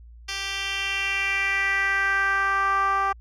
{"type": "tone with band-pass filter sweep", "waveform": "10% pulse", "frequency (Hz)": 392, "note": "G4", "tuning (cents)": 0, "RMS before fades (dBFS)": -24, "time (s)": [0.28, 3.13], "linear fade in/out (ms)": 10, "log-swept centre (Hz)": [4000, 1000], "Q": 3.3, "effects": ["added 58 Hz sine -43 dBFS peak until 3.2 s"]}